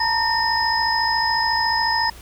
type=tone cluster; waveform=sine; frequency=894 / 948 / 1825 / 5080 Hz; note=A5 / A#5 / A#6 / D#8; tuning=+27 / +29 / -37 / +35 cents; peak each=-23 / -23 / -23 / -23 dBFS; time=0-2.1 s; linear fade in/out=5 ms; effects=added 60 Hz sine -42 dBFS peak until 2.21 s + pink hiss -44 dBFS RMS until 2.21 s